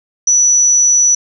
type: tone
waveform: sine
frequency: 5920 Hz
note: F#8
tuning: in tune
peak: -7 dBFS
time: 0.27-1.15 s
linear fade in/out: 5 ms
effects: none